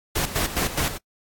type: noise with tremolo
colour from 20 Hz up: pink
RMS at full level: -23 dBFS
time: 0.15-0.98 s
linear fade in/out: 10 ms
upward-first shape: square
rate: 4.8 Hz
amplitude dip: 70%
effects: noise-tail reverb RT60 0.1 s tail -26 dB re dry + AAC 64 kbps